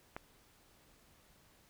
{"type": "click", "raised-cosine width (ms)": 0.5, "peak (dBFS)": -26, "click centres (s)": 0.165, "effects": ["pink hiss -66 dBFS RMS until 1.69 s"]}